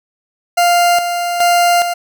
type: tone with tremolo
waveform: 40% pulse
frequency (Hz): 698.5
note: F5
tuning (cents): 0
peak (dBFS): -8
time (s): 0.57-1.94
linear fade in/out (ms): 10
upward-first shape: square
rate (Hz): 1.2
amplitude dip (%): 55
effects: none